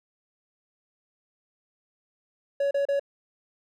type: tone bursts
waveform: triangle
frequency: 561 Hz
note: C#5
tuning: 21 cents sharp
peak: -20 dBFS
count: 3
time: 2.6-2.996 s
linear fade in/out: 5 ms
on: 110 ms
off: 33 ms
effects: none